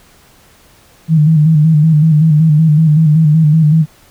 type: tone with vibrato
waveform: sine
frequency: 155.56 Hz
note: D#3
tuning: in tune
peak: -5 dBFS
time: 1.08-3.86 s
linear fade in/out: 50 ms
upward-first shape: square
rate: 5.3 Hz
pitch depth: 58 cents each way
effects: pink hiss -46 dBFS RMS until 4.1 s